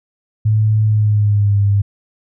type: tone with pitch glide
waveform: sine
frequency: 108 to 100.77 Hz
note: A2 to G2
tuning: -32 to +48 cents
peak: -10 dBFS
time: 0.45-1.82 s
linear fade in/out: 10 ms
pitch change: -120 cents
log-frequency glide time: 0.84-1.59 s
effects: none